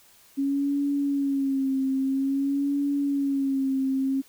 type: tone with vibrato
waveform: sine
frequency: 274.9 Hz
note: C#4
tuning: 14 cents flat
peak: -22 dBFS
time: 0.37-4.22 s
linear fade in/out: 20 ms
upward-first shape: sine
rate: 0.5 Hz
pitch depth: 54 cents each way
effects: white hiss -56 dBFS RMS until 4.28 s